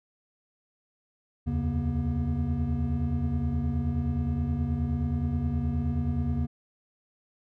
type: tone cluster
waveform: triangle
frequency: 75.8 / 85.3 / 138 / 238.3 Hz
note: D#2 / F2 / C#3 / A#3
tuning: -45 / -40 / -7 / +38 cents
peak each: -29 dBFS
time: 1.46-6.47 s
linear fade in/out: 20 ms
effects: none